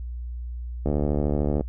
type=click train; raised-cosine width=2 ms; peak=-11 dBFS; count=56; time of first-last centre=0.86-1.609 s; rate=73.4 Hz; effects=noise-tail reverb RT60 0.1 s tail -23 dB re dry + added 60 Hz sine -30 dBFS peak until 1.68 s